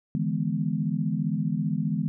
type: chord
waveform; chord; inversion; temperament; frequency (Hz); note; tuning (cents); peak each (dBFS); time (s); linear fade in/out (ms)
sine; E dominant seventh; third; equal with one note detuned; 149.66 / 164.81 / 207.7 / 246.9; D3 / E3 / G#3 / B3; +33 / 0 / 0 / 0; -30 / -28 / -29 / -32; 0.15-2.08; 0
effects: none